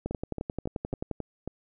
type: two click trains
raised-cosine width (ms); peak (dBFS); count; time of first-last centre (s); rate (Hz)
2; -20 / -18; 6 / 13; 0.11-1.476 / 0.06-1.113; 3.66 / 11.4
effects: none